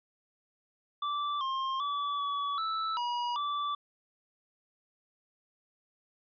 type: tone with pitch steps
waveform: square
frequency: 1166 / 1062 / 1149 / 1139 / 1315 / 963 / 1162 Hz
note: D6 / C6 / D6 / C#6 / E6 / B5 / D6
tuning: -13 / +25 / -38 / +47 / -5 / -44 / -19 cents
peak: -31 dBFS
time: 1.02-3.75 s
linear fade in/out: 5 ms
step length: 390 ms
effects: resampled to 11025 Hz